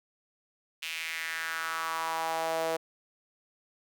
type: tone with high-pass filter sweep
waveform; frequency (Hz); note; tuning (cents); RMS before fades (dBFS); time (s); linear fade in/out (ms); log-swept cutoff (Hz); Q
sawtooth; 162.8; E3; -21; -33; 0.82-2.77; 10; 2700 to 550; 3.4
effects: none